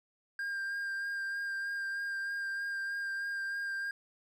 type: tone with vibrato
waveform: triangle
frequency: 1600 Hz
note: G6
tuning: 35 cents sharp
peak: -32 dBFS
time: 0.39-3.91 s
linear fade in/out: 2 ms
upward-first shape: sine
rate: 3.2 Hz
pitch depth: 16 cents each way
effects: none